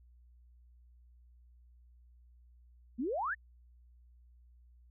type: exponential sweep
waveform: sine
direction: up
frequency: 218 to 1894 Hz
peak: -32 dBFS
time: 2.98-3.35 s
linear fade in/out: 20 ms
effects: added 60 Hz sine -58 dBFS peak until 4.9 s